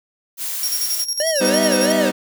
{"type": "noise", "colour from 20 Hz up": "blue", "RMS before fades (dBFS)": -25, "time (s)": [0.37, 1.06], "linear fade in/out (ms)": 50}
{"type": "tone with tremolo", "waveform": "30% pulse", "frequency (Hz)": 5588, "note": "F8", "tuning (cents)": 0, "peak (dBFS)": -15, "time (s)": [0.63, 1.92], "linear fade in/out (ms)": 2, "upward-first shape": "square", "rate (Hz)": 11, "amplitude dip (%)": 65}
{"type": "tone with vibrato", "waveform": "square", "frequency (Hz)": 578, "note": "D5", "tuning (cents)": -28, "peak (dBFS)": -19, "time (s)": [1.2, 2.09], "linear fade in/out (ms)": 2, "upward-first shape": "sine", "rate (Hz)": 3, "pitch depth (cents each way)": 220}
{"type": "chord", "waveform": "25% pulse", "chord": "G augmented", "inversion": "none", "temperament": "equal with one note detuned", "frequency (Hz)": [196, 248.8, 311.1], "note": ["G3", "B3", "D#4"], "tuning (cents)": [0, 13, 0], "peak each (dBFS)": -18, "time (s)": [1.4, 2.12], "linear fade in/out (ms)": 20}
{"effects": []}